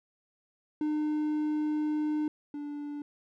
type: tone pair in turn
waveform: triangle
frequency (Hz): 303.1 / 291.7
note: D#4 / D4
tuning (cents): -45 / -12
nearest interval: minor second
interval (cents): 67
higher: first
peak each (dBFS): -25 / -33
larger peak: first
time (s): 0.81-2.28 / 2.54-3.02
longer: first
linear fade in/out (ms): 2
effects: none